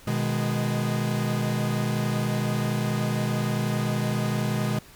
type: chord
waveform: 45% pulse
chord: G# minor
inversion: first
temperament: equal with one note detuned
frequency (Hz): 123.47 / 154.04 / 207.7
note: B2 / D#3 / G#3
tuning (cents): 0 / -17 / 0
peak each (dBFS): -27 / -30 / -28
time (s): 0.07-4.79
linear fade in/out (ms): 5
effects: pink hiss -50 dBFS RMS until 4.95 s